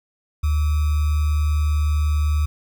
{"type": "tone with sample-and-hold", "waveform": "sine", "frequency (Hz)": 75.2, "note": "D2", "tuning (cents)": 42, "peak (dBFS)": -16, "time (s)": [0.43, 2.46], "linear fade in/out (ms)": 10, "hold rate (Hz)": 1225, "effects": []}